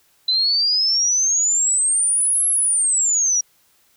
sine exponential two-way sweep, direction up then down, 3994 to 11200 to 5670 Hz, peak -15 dBFS, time 0.28-3.41 s, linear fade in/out 5 ms, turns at 2.48 s, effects white hiss -59 dBFS RMS until 3.96 s

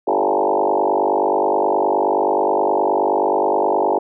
sine tone with frequency modulation, 629 Hz, D#5, 19 cents sharp, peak -14 dBFS, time 0.07-3.99 s, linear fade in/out 10 ms, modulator 49.5 Hz, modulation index 5.9, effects none

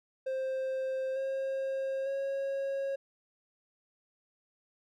triangle tone with pitch steps, 526 / 536.4 / 547.1 Hz, C5 / C5 / C#5, +9 / +43 / -23 cents, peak -29 dBFS, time 0.26-2.96 s, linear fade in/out 10 ms, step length 900 ms, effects none

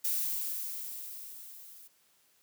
violet noise with level ramp, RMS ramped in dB -30 to -53 dBFS, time 0.04-1.88 s, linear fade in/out 10 ms, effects white hiss -68 dBFS RMS until 2.42 s + high-pass 100 Hz 12 dB/octave

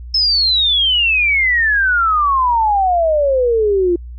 sine exponential sweep, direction down, 5274 to 340 Hz, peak -11 dBFS, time 0.14-3.96 s, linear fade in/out 5 ms, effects added 60 Hz sine -28 dBFS peak until 4.18 s

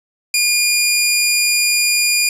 15% pulse tone, 2424 Hz, D#7, 46 cents flat, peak -6 dBFS, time 0.34-2.29 s, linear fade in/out 2 ms, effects resampled to 32000 Hz + 7-bit

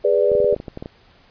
sine chord, G# diminished, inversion none, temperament equal with one note detuned, 411.7 / 493.9 / 587.3 Hz, G#4 / B4 / D5, -15 / 0 / 0 cents, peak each -18 / -18 / -18 dBFS, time 0.04-0.55 s, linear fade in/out 10 ms
clicks, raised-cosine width 2 ms, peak -17 dBFS, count 11, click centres 0.317 / 0.352 / 0.402 / 0.445 / 0.527 / 0.564 / 0.601 / 0.682 / 0.774 / 0.825 / 0.859 s
effects pink hiss -53 dBFS RMS until 1.3 s + resampled to 11025 Hz

